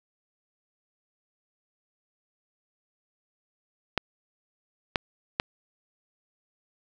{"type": "clicks", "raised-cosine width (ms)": 0.3, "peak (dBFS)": -7, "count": 3, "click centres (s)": [3.977, 4.958, 5.399], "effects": []}